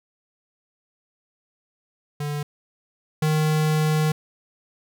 square tone pair in turn, 146.83 / 154.61 Hz, D3 / D#3, 0 / -11 cents, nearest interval minor second, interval 89 cents, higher second, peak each -26 / -19 dBFS, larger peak second, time 2.2-2.43 / 3.22-4.12 s, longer second, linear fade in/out 5 ms, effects none

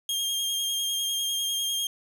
sawtooth tone with vibrato, 3226 Hz, G7, 49 cents sharp, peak -23 dBFS, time 0.09-1.87 s, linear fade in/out 2 ms, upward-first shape square, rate 10 Hz, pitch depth 16 cents each way, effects none

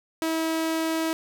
sawtooth tone, 323 Hz, E4, 35 cents flat, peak -20 dBFS, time 0.22-1.13 s, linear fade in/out 0 ms, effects none

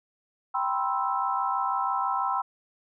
sine chord, C major seventh, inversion second, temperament equal with one note detuned, 784 / 980.4 / 1046.5 / 1318.5 Hz, G5 / B5 / C6 / E6, 0 / -13 / 0 / 0 cents, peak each -30 dBFS, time 0.54-2.42 s, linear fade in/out 10 ms, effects none

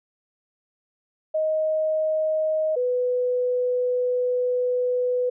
sine tone pair in turn, 626 / 496.9 Hz, D#5 / B4, +10 / +11 cents, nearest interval major third, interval 399 cents, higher first, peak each -20 dBFS, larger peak neither, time 1.34-2.76 / 2.76-5.3 s, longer second, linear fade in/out 10 ms, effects none

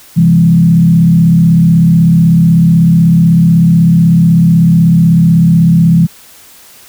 sine tone with frequency modulation, 168 Hz, E3, 33 cents sharp, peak -3 dBFS, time 0.16-6.07 s, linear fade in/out 20 ms, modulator 36.1 Hz, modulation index 0.77, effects white hiss -38 dBFS RMS until 6.88 s

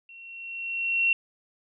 sine tone with level ramp, 2727 Hz, F7, 42 cents flat, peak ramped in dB -45 to -18 dBFS, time 0.09-1.13 s, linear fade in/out 2 ms, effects none

